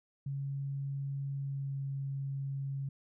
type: tone with pitch glide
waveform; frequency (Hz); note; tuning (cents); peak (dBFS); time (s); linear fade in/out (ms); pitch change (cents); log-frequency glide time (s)
sine; 138.59 to 137.39; C#3 to C#3; 0 to -15; -34; 0.26-2.89; 5; -15; 1.36-1.8
effects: none